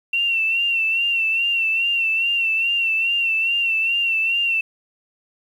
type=tone with vibrato; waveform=sine; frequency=2717 Hz; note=F7; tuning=48 cents flat; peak=-17 dBFS; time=0.13-4.61 s; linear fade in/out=5 ms; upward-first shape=sine; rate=2.4 Hz; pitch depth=52 cents each way; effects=8-bit